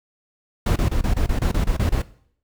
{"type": "noise bursts", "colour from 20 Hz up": "brown", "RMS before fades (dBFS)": -19, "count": 11, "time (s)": [0.66, 2.02], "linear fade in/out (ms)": 5, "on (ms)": 100, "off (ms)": 26, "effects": ["noise-tail reverb RT60 0.6 s tail -18 dB re dry"]}